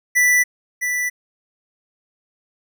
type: tone pair in turn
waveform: square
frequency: 1975.5 / 1975.5 Hz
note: B6 / B6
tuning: 0 / 0 cents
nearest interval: unison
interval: 0 cents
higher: neither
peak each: -13 / -20 dBFS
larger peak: first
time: 0.15-0.44 / 0.81-1.1 s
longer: neither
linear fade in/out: 20 ms
effects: none